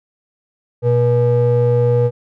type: ring-modulated tone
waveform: triangle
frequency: 180.5 Hz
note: F#3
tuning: 43 cents flat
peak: -6 dBFS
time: 0.82-2.11 s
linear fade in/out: 50 ms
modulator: 302 Hz
effects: none